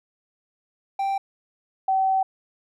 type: tone pair in turn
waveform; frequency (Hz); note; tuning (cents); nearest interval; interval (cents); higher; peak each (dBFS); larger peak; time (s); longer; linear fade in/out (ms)
triangle / sine; 784 / 765.7; G5 / G5; 0 / -41; unison; 41; first; -20 / -18; second; 0.99-1.18 / 1.88-2.23; second; 5
effects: none